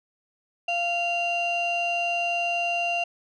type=tone pair together; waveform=sine; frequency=693 / 2772 Hz; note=F5 / F7; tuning=-14 / -14 cents; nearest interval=2 octaves; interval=2400 cents; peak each=-24 dBFS; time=0.68-3.04 s; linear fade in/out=5 ms; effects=tanh soft clip ceiling -20 dBFS